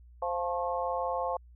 harmonic tone with a mistuned harmonic, 174.61 Hz, F3, in tune, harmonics 3 / 4 / 5 / 6, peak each -33 / -34 / -35 / -36 dBFS, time 0.22-1.37 s, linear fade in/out 5 ms, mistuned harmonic 6, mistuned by +53 cents, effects added 60 Hz sine -51 dBFS peak until 1.55 s

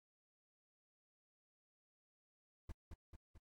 brown noise with echo, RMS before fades -45 dBFS, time 2.69-2.72 s, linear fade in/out 5 ms, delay 220 ms, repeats 3, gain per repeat -4 dB, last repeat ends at 3.38 s, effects AAC 64 kbps

